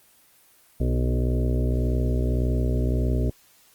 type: harmonic tone with a mistuned harmonic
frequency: 61.74 Hz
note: B1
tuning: in tune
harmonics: 1 / 2 / 4 / 5 / 6 / 7 / 8 / 9 / 10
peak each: -22 / -26 / -30 / -36 / -34 / -36 / -40 / -42 / -38 dBFS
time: 0.8-3.3 s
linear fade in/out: 5 ms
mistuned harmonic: 6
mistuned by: +20 cents
effects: white hiss -57 dBFS RMS until 3.74 s + Opus 24 kbps